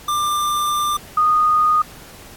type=tone pair in turn; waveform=square / sine; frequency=1190 / 1234.4 Hz; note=D6 / D#6; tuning=+22 / -14 cents; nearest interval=minor second; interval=64 cents; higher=second; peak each=-18 / -12 dBFS; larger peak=second; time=0.08-0.97 / 1.17-1.82 s; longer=first; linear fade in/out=5 ms; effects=pink hiss -41 dBFS RMS until 2.36 s + AAC 64 kbps